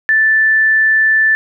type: tone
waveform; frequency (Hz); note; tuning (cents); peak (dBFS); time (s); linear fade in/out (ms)
sine; 1760; A6; 0; -8; 0.09-1.35; 0
effects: none